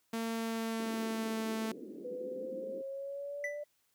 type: tone with pitch glide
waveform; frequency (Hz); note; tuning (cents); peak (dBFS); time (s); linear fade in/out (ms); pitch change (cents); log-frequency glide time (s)
sawtooth; 227.2 to 221.4; A#3 to A3; -44 to +11; -30; 0.13-1.72; 5; -45; 0.33-1.47
type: band-pass noise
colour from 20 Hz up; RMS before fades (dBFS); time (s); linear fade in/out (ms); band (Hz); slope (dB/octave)
white; -47; 0.79-2.82; 10; 200 to 460; 48
type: exponential sweep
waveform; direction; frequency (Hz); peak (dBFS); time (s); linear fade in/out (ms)
sine; up; 493.9 to 592; -38; 2.04-3.64; 10
type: tone with exponential decay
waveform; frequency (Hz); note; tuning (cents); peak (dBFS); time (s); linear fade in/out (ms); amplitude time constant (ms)
triangle; 1987; B6; +10; -30; 3.44-3.65; 2; 45
effects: white hiss -75 dBFS RMS until 3.94 s + high-pass 60 Hz 12 dB/octave